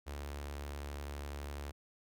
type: tone with notch filter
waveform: sawtooth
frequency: 71.9 Hz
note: D2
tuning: 36 cents flat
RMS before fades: -43 dBFS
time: 0.06-1.72 s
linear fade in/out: 20 ms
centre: 170 Hz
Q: 0.84
effects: none